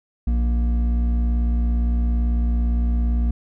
triangle tone pair together, 58.88 / 235.5 Hz, A#1 / A#3, +18 / +18 cents, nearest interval 2 octaves, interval 2400 cents, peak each -15 / -27 dBFS, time 0.27-3.31 s, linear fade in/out 5 ms, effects none

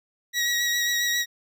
20% pulse tone with vibrato, 1911 Hz, A#6, 43 cents sharp, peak -17 dBFS, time 0.33-1.26 s, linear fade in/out 50 ms, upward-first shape triangle, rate 7.4 Hz, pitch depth 23 cents each way, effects none

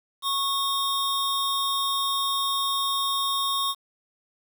square tone pair together, 1100 / 3680 Hz, C#6 / A#7, -14 / -23 cents, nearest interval octave + major sixth, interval 2091 cents, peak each -27 dBFS, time 0.22-3.75 s, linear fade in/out 50 ms, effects 8-bit

